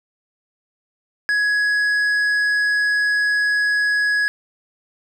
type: tone with tanh clipping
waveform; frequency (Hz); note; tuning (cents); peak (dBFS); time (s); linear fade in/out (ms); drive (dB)
sine; 1674; G#6; +13; -17; 1.29-4.28; 0; 7
effects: none